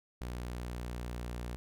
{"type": "tone with pitch glide", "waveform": "sawtooth", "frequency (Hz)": [60.4, 60.02], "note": ["B1", "B1"], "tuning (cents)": [-38, -49], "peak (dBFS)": -34, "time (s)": [0.21, 1.56], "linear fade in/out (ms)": 0, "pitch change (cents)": -11, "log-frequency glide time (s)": [0.66, 1.3], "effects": []}